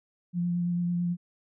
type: tone with vibrato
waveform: sine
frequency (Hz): 174.61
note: F3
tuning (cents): 0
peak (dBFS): -25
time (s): 0.33-1.17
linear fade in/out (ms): 50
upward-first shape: sine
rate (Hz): 9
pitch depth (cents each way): 15
effects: none